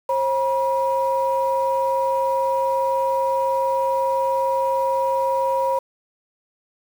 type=tone pair together; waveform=sine; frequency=535.8 / 963 Hz; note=C5 / B5; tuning=+41 / -44 cents; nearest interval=minor seventh; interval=1015 cents; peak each=-20 dBFS; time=0.09-5.79 s; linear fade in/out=5 ms; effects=tanh soft clip ceiling -10 dBFS + 7-bit